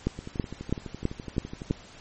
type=two click trains; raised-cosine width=3 ms; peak=-23 / -11 dBFS; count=19 / 6; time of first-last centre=0.19-1.703 / 0.07-1.709 s; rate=11.9 / 3.05 Hz; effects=pink hiss -49 dBFS RMS until 2 s + MP3 32 kbps